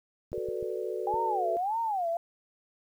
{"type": "clicks", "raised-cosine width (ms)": 5, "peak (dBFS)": -33, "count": 5, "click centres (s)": [0.319, 0.379, 0.487, 0.627, 1.141]}
{"type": "chord", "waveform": "sine", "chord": "B minor seventh", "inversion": "second", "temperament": "equal", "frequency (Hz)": [370, 440, 493.9, 587.3], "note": ["F#4", "A4", "B4", "D5"], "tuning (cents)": [0, 0, 0, 0], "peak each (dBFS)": [-35, -35, -37, -40], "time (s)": [0.33, 1.57], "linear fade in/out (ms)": 0}
{"type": "tone with vibrato", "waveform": "sine", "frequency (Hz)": 785, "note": "G5", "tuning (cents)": 2, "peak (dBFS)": -27, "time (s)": [1.07, 2.17], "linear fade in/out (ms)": 2, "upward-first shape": "sine", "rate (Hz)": 1.7, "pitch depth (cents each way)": 280}
{"effects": ["10-bit"]}